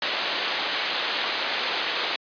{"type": "low-pass noise", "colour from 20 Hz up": "white", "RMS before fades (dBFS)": -27, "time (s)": [0.02, 2.16], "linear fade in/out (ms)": 2, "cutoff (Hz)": 4400, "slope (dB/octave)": 48, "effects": ["high-pass 400 Hz 12 dB/octave", "resampled to 11025 Hz"]}